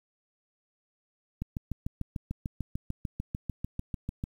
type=click train; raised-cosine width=5 ms; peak=-20 dBFS; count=20; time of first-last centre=1.42-4.239 s; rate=6.74 Hz; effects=9-bit